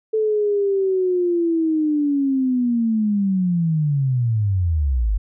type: linear sweep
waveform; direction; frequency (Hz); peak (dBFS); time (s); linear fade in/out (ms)
sine; down; 440 to 46.25; -16; 0.13-5.18; 10
effects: none